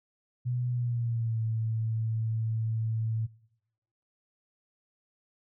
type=tone with pitch glide; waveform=sine; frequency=123.3 to 111.77 Hz; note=B2 to A2; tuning=-2 to +28 cents; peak=-27 dBFS; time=0.45-3.27 s; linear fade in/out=20 ms; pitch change=-170 cents; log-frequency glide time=0.69-1.41 s; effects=noise-tail reverb RT60 0.9 s tail -24 dB re dry